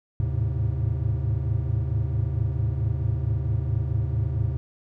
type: tone cluster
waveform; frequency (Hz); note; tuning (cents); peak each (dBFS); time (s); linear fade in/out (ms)
triangle; 77 / 105 / 109.5 / 131.6; D#2 / G#2 / A2 / C3; -17 / +19 / -8 / +10; -26; 0.2-4.57; 0
effects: none